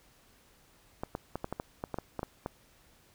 clicks, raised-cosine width 1 ms, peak -20 dBFS, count 12, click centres 1.035 / 1.151 / 1.356 / 1.444 / 1.526 / 1.599 / 1.839 / 1.943 / 1.986 / 2.193 / 2.231 / 2.461 s, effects pink hiss -63 dBFS RMS until 3.14 s

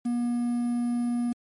triangle tone with quantisation, 240 Hz, B3, 49 cents flat, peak -22 dBFS, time 0.05-1.33 s, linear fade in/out 10 ms, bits 8, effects MP3 48 kbps

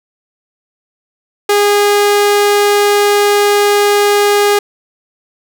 sawtooth tone, 410 Hz, G#4, 22 cents flat, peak -4 dBFS, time 1.49-4.59 s, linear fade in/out 5 ms, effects none

